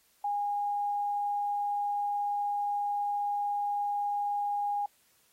sine tone, 818 Hz, G#5, 26 cents flat, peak -28 dBFS, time 0.24-4.86 s, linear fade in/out 5 ms, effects white hiss -67 dBFS RMS until 5.32 s + AAC 48 kbps

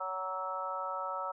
harmonic tone with a mistuned harmonic, 187 Hz, F#3, 19 cents sharp, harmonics 3 / 4 / 5 / 6 / 7, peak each -41 / -43 / -40 / -46 / -37 dBFS, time 0-1.32 s, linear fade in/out 10 ms, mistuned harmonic 6, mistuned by +17 cents, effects none

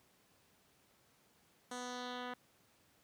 10% pulse tone with low-pass filter sweep, 247.7 Hz, B3, 5 cents sharp, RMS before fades -44 dBFS, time 1.71-2.34 s, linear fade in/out 5 ms, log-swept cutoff 8400 to 2400 Hz, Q 2, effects pink hiss -70 dBFS RMS until 3.03 s + high-pass 100 Hz 12 dB/octave

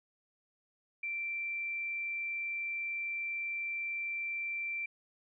sine tone, 2349 Hz, D7, in tune, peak -34 dBFS, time 1.03-4.86 s, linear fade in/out 5 ms, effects none

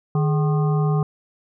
harmonic tone with a mistuned harmonic, 152.6 Hz, D#3, 33 cents flat, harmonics 1 / 3 / 5 / 7 / 8, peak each -17 / -27 / -31 / -34 / -35 dBFS, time 0.15-1.03 s, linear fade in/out 2 ms, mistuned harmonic 3, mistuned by -150 cents, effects none

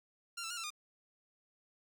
10% pulse tone with pitch steps, 1387 / 1332 / 1423 / 1342 / 1218 Hz, F6 / E6 / F6 / E6 / D#6, -12 / +18 / +32 / +31 / -37 cents, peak -31 dBFS, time 0.37-0.705 s, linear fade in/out 10 ms, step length 67 ms, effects none

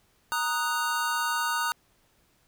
square chord, D# minor, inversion second, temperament equal, 932.3 / 1244.5 / 1480 Hz, A#5 / D#6 / F#6, 0 / 0 / 0 cents, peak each -31 dBFS, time 0.32-1.72 s, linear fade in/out 0 ms, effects pink hiss -66 dBFS RMS until 2.47 s

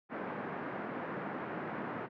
pink band-pass noise, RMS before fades -40 dBFS, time 0.09-2.09 s, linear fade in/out 50 ms, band 160 to 1800 Hz, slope 24 dB/octave, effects none

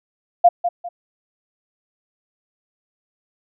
sine tone with echo, 698.5 Hz, F5, in tune, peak -6 dBFS, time 0.44-0.49 s, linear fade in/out 10 ms, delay 200 ms, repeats 2, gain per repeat -10 dB, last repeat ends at 0.89 s, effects none

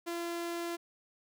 sawtooth tone, 341.5 Hz, F4, 39 cents flat, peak -31 dBFS, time 0.06-0.77 s, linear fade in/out 20 ms, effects none

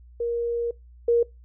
sine tone pair in turn, 471 / 471 Hz, A#4 / A#4, +18 / +18 cents, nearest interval unison, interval 0 cents, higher neither, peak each -23 / -16 dBFS, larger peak second, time 0.2-0.71 / 1.08-1.23 s, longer first, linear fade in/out 5 ms, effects noise-tail reverb RT60 0.2 s tail -23 dB re dry + added 60 Hz sine -46 dBFS peak until 1.44 s

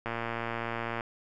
click train, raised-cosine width 0.5 ms, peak -18 dBFS, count 111, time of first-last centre 0.06-1.008 s, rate 116 Hz, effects none

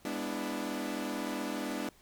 sawtooth chord, E dominant seventh, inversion first, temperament equal with one note detuned, 203.5 / 246.9 / 293.7 / 329.6 Hz, G#3 / B3 / D4 / E4, -35 / 0 / 0 / 0 cents, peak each -37 / -35 / -34 / -38 dBFS, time 0.05-1.89 s, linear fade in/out 2 ms, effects pink hiss -62 dBFS RMS until 2.01 s

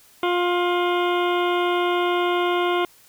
harmonic tone with a mistuned harmonic, 353 Hz, F4, 19 cents sharp, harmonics 1 / 2 / 3 / 4 / 6 / 7 / 8 / 9 / 10, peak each -21 / -26 / -26 / -30 / -32 / -38 / -35 / -36 / -38 dBFS, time 0.23-2.85 s, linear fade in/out 2 ms, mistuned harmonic 8, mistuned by +39 cents, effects white hiss -53 dBFS RMS until 3.08 s

